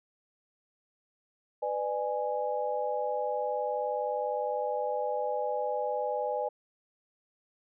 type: chord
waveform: sine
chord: G# diminished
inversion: first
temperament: just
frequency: 498.4 / 598 / 830.6 Hz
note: B4 / D5 / G#5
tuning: +16 / +31 / 0 cents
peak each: -33 dBFS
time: 1.62-6.49 s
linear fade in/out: 10 ms
effects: none